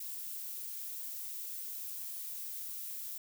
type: noise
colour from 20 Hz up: violet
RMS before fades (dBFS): -42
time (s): 0-3.18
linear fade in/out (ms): 5
effects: none